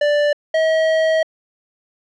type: tone pair in turn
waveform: square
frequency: 587.3 / 639 Hz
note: D5 / D#5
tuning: 0 / +46 cents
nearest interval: minor second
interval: 146 cents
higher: second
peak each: -14 dBFS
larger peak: neither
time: 0.01-0.33 / 0.54-1.23 s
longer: second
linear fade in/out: 5 ms
effects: low-pass 3000 Hz 12 dB/octave